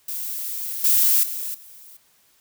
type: noise with level steps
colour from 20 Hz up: violet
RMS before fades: -29 / -17 / -29 / -45 dBFS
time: 0.08-1.97 s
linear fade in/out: 5 ms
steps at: 0.84 / 1.23 / 1.54 s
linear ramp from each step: 5 ms
effects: white hiss -60 dBFS RMS until 2.4 s